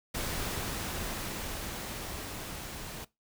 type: noise with level ramp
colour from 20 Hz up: pink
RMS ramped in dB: -34 to -42 dBFS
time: 0.14-3.05 s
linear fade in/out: 10 ms
effects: noise-tail reverb RT60 0.2 s tail -20 dB re dry